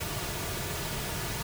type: noise with comb filter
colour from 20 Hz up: pink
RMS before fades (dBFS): -34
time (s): 0-1.43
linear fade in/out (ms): 10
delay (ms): 3.8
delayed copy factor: -0.5
effects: none